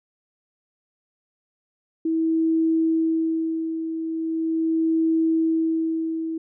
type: tone with tremolo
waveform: sine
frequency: 324 Hz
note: E4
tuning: 30 cents flat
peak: -17 dBFS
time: 2.05-6.38 s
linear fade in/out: 5 ms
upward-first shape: sine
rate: 0.4 Hz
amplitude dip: 60%
effects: none